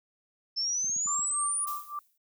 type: exponential sweep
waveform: sine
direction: up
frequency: 5274 to 9860 Hz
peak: -27 dBFS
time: 0.56-1.66 s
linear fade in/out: 20 ms
type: clicks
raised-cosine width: 5 ms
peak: -32 dBFS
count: 5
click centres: 0.844 / 0.896 / 0.963 / 1.059 / 1.192 s
type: tone with tremolo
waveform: sine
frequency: 1174.7 Hz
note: D6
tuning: in tune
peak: -31 dBFS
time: 1.07-1.99 s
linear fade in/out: 2 ms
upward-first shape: sine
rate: 3.5 Hz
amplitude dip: 90%
type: noise with exponential decay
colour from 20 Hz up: violet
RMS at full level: -36 dBFS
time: 1.67-2.18 s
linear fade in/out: 5 ms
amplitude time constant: 110 ms
effects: high-pass 200 Hz 12 dB/octave